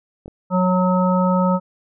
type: clicks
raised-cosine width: 2 ms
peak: -22 / -24 dBFS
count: 2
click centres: 0.259 / 0.28 s
type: harmonic tone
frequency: 183.3 Hz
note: F#3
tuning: 16 cents flat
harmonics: 1 / 3 / 5 / 7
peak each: -16 / -21 / -23 / -24 dBFS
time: 0.5-1.6 s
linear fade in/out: 50 ms
effects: none